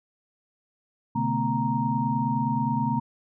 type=tone cluster; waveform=sine; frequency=126.1 / 145.8 / 221.6 / 251.1 / 933 Hz; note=B2 / D3 / A3 / B3 / A#5; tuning=+36 / -12 / +13 / +29 / +1 cents; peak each=-30 / -31 / -28 / -30 / -27 dBFS; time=1.15-3 s; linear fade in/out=10 ms; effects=none